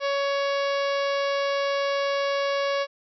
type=harmonic tone with a mistuned harmonic; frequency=559 Hz; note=C#5; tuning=14 cents sharp; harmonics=1 / 2 / 3 / 4 / 5 / 6 / 7 / 8 / 9 / 10; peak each=-24 / -30 / -34 / -36 / -38 / -40 / -41 / -42 / -43 / -44 dBFS; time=0-2.87 s; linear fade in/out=50 ms; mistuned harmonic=9; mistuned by=-21 cents; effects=none

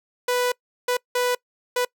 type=tone bursts at uneven times; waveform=sawtooth; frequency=493.9 Hz; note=B4; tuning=in tune; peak=-16 dBFS; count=4; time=0.28-0.52 / 0.88-0.97 / 1.15-1.35 / 1.76-1.85 s; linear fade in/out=5 ms; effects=noise-tail reverb RT60 0.1 s tail -24 dB re dry

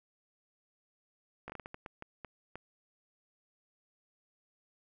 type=slowing click train; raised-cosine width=0.5 ms; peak=-28 dBFS; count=11; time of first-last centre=1.48-2.556 s; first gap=17 ms; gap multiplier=1.38; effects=none

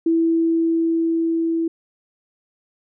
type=tone with level ramp; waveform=sine; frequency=329.6 Hz; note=E4; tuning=in tune; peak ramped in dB=-14 to -18 dBFS; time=0.06-1.68 s; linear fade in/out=5 ms; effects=none

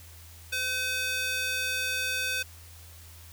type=tone with high-pass filter; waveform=square; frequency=510 Hz; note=C5; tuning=44 cents flat; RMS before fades=-30 dBFS; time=0.52-2.43 s; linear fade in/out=10 ms; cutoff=2000 Hz; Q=1.5; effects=added 83 Hz sine -48 dBFS peak until 3.32 s + white hiss -52 dBFS RMS until 3.32 s

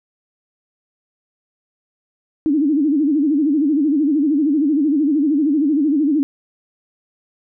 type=tone with vibrato; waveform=sine; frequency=294.6 Hz; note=D4; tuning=6 cents sharp; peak=-13 dBFS; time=2.46-6.23 s; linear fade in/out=0 ms; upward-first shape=sine; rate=13 Hz; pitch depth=150 cents each way; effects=none

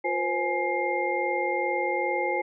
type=tone cluster; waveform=sine; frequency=354.6 / 483.6 / 526 / 837 / 2115 Hz; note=F4 / B4 / C5 / G#5 / C7; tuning=+26 / -36 / +9 / +13 / +18 cents; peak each=-31 / -35 / -30 / -29 / -30 dBFS; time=0.04-2.42 s; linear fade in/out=10 ms; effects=none

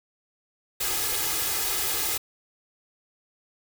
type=noise with comb filter; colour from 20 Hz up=white; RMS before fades=-27 dBFS; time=0.8-2.18 s; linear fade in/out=10 ms; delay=2.4 ms; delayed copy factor=+0.95; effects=none

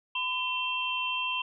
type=tone cluster; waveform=sine; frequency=1010 / 2706 / 3149 Hz; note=B5 / E7 / G7; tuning=+39 / +45 / +7 cents; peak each=-33 / -31 / -34 dBFS; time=0.15-1.42 s; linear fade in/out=5 ms; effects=none

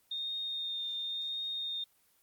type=tone with vibrato; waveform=sine; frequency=3664 Hz; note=A#7; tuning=31 cents flat; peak=-34 dBFS; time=0.11-1.84 s; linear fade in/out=5 ms; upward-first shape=triangle; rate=0.93 Hz; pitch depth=19 cents each way; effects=white hiss -69 dBFS RMS until 2.22 s + Opus 24 kbps

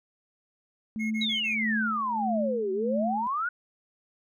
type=tone with tremolo; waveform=sine; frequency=219 Hz; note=A3; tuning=8 cents flat; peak=-26 dBFS; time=0.96-3.27 s; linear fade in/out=0 ms; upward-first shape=sine; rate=1.6 Hz; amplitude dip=80%
type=tone bursts; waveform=triangle; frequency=2163 Hz; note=C#7; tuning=43 cents flat; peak=-31 dBFS; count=4; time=0.99-1.554 s; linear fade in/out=20 ms; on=120 ms; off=28 ms
type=exponential two-way sweep; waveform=sine; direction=down then up; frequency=3951 to 370.4 to 1498 Hz; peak=-26 dBFS; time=1.21-3.49 s; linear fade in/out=5 ms; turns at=2.72 s
effects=none

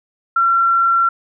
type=tone; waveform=sine; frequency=1362 Hz; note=F6; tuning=44 cents flat; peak=-11 dBFS; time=0.36-1.09 s; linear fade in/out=5 ms; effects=none

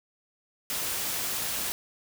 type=noise; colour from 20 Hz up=white; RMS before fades=-31 dBFS; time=0.7-1.72 s; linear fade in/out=0 ms; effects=none

